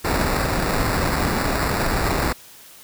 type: noise with sample-and-hold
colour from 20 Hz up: pink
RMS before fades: -21 dBFS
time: 0.04-2.33 s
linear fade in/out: 10 ms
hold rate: 3150 Hz
effects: white hiss -45 dBFS RMS until 2.83 s